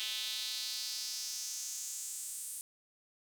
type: tone with high-pass filter sweep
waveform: square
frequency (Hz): 116.54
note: A#2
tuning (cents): 0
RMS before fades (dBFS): -40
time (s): 0-2.61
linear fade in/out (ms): 0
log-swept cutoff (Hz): 3300 to 9200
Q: 3.2
effects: none